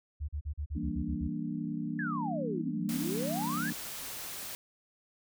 sine tone bursts, 74 Hz, D2, 14 cents sharp, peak -32 dBFS, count 9, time 0.2-1.286 s, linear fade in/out 20 ms, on 86 ms, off 39 ms
sine chord, E half-diminished seventh, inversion none, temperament equal, 164.81 / 196 / 233.1 / 293.7 Hz, E3 / G3 / Bb3 / D4, 0 / 0 / 0 / 0 cents, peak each -38 / -40 / -37 / -38 dBFS, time 0.75-3.73 s, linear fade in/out 10 ms
sine exponential two-way sweep, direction down then up, 1760 to 178.1 to 1760 Hz, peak -34 dBFS, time 1.99-3.7 s, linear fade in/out 2 ms, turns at 2.82 s
white noise, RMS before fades -41 dBFS, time 2.89-4.55 s, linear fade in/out 0 ms
effects none

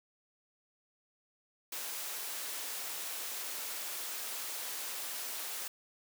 white high-pass noise, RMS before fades -40 dBFS, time 1.72-5.68 s, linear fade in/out 5 ms, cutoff 400 Hz, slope 12 dB/octave, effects none

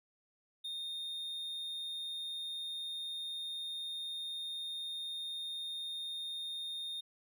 triangle tone, 3668 Hz, A#7, 29 cents flat, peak -37 dBFS, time 0.64-7.01 s, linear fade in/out 10 ms, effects none

